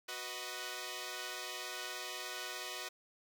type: chord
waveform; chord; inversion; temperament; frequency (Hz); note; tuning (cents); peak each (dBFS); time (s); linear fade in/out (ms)
5% pulse; B major; second; equal; 370 / 493.9 / 622.3; F#4 / B4 / D#5; 0 / 0 / 0; -34; 0.08-2.89; 10
effects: none